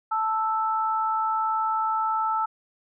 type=tone pair together; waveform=sine; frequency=880 / 1318.5 Hz; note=A5 / E6; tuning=0 / 0 cents; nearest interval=perfect fifth; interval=700 cents; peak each=-25 dBFS; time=0.11-2.46 s; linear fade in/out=10 ms; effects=none